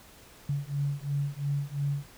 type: beating tone pair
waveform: sine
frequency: 140.8 / 143.7 Hz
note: C#3 / D3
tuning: +27 / -37 cents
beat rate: 2.9 Hz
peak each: -31 dBFS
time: 0.49-2.06 s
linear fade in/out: 5 ms
effects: pink hiss -53 dBFS RMS until 2.17 s